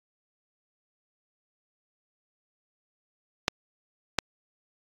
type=clicks; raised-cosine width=0.2 ms; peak=-4 dBFS; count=2; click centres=3.481 / 4.187 s; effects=AAC 48 kbps